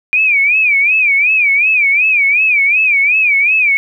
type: tone with vibrato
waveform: sine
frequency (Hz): 2392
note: D7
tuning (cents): +31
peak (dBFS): -8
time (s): 0.13-3.77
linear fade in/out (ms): 0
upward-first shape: sine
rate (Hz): 2.7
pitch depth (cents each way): 150
effects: 8-bit